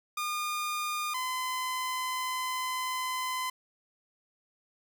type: tone pair in turn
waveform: sawtooth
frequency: 1215 / 1021.7 Hz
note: D#6 / C6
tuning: -42 / -42 cents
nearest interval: minor third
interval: 300 cents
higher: first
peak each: -27 dBFS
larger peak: neither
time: 0.17-1.14 / 1.14-3.5 s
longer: second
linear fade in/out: 5 ms
effects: none